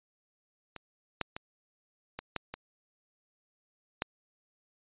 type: clicks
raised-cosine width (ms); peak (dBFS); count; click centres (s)
0.3; -26 / -14 / -22 / -21 / -16 / -22 / -14; 7; 0.763 / 1.213 / 1.365 / 2.19 / 2.363 / 2.54 / 4.021
effects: resampled to 8000 Hz

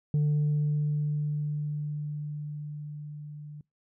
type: tone with level ramp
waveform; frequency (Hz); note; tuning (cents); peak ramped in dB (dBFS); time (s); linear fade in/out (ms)
sine; 148.7; D3; +22; -19 to -40; 0.14-3.61; 2
effects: noise-tail reverb RT60 0.2 s tail -25 dB re dry + tanh soft clip ceiling -21 dBFS

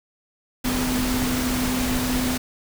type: tone in noise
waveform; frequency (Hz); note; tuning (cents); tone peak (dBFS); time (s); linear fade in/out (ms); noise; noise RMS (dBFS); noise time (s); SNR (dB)
sine; 252.3; B3; +37; -23; 0.64-2.38; 10; pink; -26; 0.64-2.38; 0
effects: none

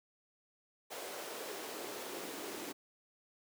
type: noise with high-pass filter sweep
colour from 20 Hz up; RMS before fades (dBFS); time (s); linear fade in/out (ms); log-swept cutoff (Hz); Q
pink; -44; 0.9-2.73; 20; 490 to 310; 2.3
effects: none

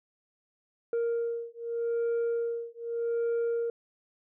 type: beating tone pair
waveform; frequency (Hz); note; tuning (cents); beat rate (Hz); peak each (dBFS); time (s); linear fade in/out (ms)
sine; 466.2 / 467.03; A#4 / A#4; 0 / +3; 0.83; -29; 0.93-3.7; 2
effects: tanh soft clip ceiling -25 dBFS

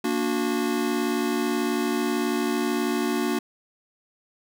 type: chord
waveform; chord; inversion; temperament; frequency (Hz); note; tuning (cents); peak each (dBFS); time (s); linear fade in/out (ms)
square; Bb augmented; none; just; 233.1 / 291.4 / 364.2; Bb3 / D4 / F#4; 0 / -13 / -27; -28; 0.04-3.39; 5
effects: none

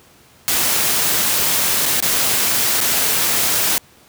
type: noise with dropouts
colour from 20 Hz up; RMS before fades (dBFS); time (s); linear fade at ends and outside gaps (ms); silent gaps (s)
white; -17; 0.48-3.78; 0; 1.856-1.861 / 2.003-2.025 / 2.805-2.812
effects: pink hiss -49 dBFS RMS until 4.08 s + high-pass 80 Hz 12 dB/octave

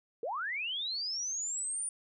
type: linear sweep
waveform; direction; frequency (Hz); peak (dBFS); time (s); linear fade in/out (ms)
sine; up; 411.6 to 9430; -33; 0.23-1.89; 2
effects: none

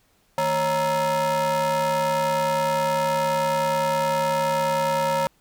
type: ring-modulated tone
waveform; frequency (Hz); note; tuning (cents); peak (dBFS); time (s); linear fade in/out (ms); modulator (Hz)
square; 193.7; G3; -20; -18; 0.38-5.27; 0; 740
effects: pink hiss -63 dBFS RMS until 5.4 s

